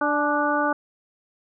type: harmonic tone with a mistuned harmonic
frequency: 294.5 Hz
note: D4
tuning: 5 cents sharp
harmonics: 1 / 2 / 3 / 4 / 5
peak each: -26 / -26 / -26 / -26 / -26 dBFS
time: 0.01-0.73 s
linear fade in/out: 5 ms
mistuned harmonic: 3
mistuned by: -36 cents
effects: none